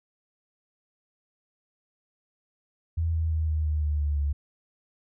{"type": "tone with pitch steps", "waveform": "sine", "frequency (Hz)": [82.41, 80.81, 79.24, 77.69, 76.18, 74.7, 73.25, 71.82], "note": ["E2", "E2", "D#2", "D#2", "D#2", "D2", "D2", "D2"], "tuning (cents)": [0, -34, 32, -2, -36, 30, -4, -38], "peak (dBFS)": -23, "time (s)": [2.97, 4.33], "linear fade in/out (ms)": 10, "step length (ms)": 170, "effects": []}